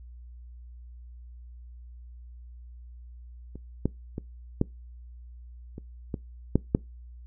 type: clicks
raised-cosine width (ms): 3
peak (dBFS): -28 / -11 / -19 / -9 / -25 / -17 / -7 / -7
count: 8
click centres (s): 3.556 / 3.856 / 4.181 / 4.614 / 5.781 / 6.142 / 6.556 / 6.749
effects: noise-tail reverb RT60 0.2 s tail -23 dB re dry + added 60 Hz sine -43 dBFS peak until 7.26 s